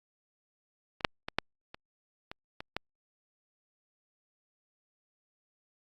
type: clicks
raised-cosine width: 0.3 ms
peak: -28 / -6 / -19 / -9 / -27 / -24 / -23 / -15 dBFS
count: 8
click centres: 1.008 / 1.048 / 1.285 / 1.386 / 1.745 / 2.315 / 2.605 / 2.766 s
effects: Opus 48 kbps